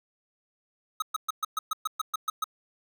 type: tone bursts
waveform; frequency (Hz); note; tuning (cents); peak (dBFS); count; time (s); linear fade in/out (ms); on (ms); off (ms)
square; 1271; D#6; +36; -26; 11; 1-2.442; 5; 22; 120
effects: none